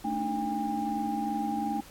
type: tone cluster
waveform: sine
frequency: 220.3 / 286.9 / 309.6 / 805 Hz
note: A3 / D4 / D#4 / G5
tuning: +2 / -40 / -9 / +46 cents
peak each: -33 / -36 / -36 / -31 dBFS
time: 0.04-1.81 s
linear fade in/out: 10 ms
effects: pink hiss -51 dBFS RMS until 1.9 s + AAC 64 kbps